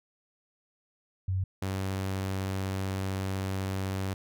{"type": "tone pair in turn", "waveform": ["sine", "sawtooth"], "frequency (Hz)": [94, 95.86], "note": ["F#2", "G2"], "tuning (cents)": [28, -38], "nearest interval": "unison", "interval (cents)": 34, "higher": "second", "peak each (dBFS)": -26, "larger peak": "neither", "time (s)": [[1.28, 1.44], [1.62, 4.14]], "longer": "second", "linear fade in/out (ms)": 5, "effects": []}